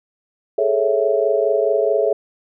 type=chord; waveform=sine; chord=A major seventh; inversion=third; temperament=equal; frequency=415.3 / 440 / 554.4 / 659.3 Hz; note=G#4 / A4 / C#5 / E5; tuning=0 / 0 / 0 / 0 cents; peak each=-20 dBFS; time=0.58-2.13 s; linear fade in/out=5 ms; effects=none